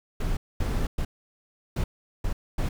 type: noise bursts at uneven times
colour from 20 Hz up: brown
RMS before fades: -26 dBFS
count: 6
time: 0.2-0.37 / 0.6-0.87 / 0.98-1.05 / 1.76-1.84 / 2.24-2.33 / 2.58-2.69 s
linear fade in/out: 5 ms
effects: none